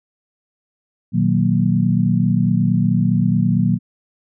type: chord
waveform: sine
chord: B major seventh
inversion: none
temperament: equal with one note detuned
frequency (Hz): 120.51 / 155.56 / 185 / 233.1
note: B2 / D#3 / F#3 / A#3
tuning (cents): -42 / 0 / 0 / 0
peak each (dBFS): -19 / -20 / -17 / -20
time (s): 1.12-3.79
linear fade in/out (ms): 50
effects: none